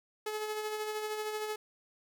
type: tone with tremolo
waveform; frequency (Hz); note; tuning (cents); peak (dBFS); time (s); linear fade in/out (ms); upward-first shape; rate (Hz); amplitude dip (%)
sawtooth; 427.6; A4; -49; -29; 0.26-1.56; 5; sine; 13; 40
effects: none